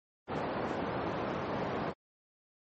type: band-pass noise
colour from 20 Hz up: white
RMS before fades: -35 dBFS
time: 0.27-1.94 s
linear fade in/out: 50 ms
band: 110 to 770 Hz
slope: 12 dB/octave
effects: MP3 32 kbps